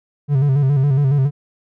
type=tone with vibrato; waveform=triangle; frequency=138.59 Hz; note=C#3; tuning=in tune; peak=-10 dBFS; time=0.28-1.31 s; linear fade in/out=50 ms; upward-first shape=square; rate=7.2 Hz; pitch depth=74 cents each way; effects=none